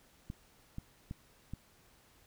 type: clicks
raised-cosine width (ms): 5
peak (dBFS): -28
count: 4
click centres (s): 0.301 / 0.784 / 1.111 / 1.536
effects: pink hiss -65 dBFS RMS until 2.26 s